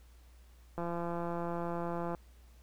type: click train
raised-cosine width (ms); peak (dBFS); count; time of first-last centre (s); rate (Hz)
1; -24; 235; 0.78-2.148; 171
effects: added 60 Hz sine -55 dBFS peak until 2.62 s + pink hiss -67 dBFS RMS until 2.62 s